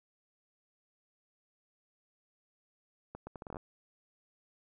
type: accelerating click train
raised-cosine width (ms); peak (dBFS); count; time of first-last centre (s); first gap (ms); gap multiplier
1; -29; 10; 3.15-3.568; 120; 0.73
effects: none